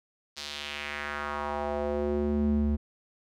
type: tone with band-pass filter sweep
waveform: square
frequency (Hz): 73.2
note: D2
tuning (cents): -5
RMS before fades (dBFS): -30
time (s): 0.36-2.77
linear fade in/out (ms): 20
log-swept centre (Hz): 4700 to 150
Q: 2.1
effects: none